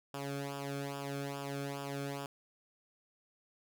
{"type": "tone with flanger", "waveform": "sawtooth", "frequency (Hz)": 140, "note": "C#3", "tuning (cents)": 18, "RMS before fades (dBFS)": -40, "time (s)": [0.14, 2.26], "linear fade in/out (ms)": 2, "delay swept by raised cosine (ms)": [0.48, 1.06], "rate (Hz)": 2.4, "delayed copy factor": -0.8, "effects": []}